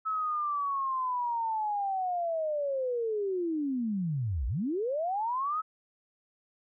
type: linear two-way sweep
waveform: sine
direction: down then up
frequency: 1302 to 53.1 to 1302 Hz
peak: -28 dBFS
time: 0.05-5.62 s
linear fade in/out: 20 ms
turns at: 4.47 s
effects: none